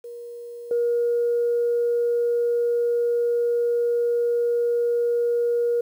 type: tone with level steps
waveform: sine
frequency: 475 Hz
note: A#4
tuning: 33 cents sharp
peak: -34 / -18 dBFS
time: 0.04-5.81 s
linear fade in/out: 5 ms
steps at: 0.71 s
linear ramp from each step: 2 ms
effects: tanh soft clip ceiling -14 dBFS + 9-bit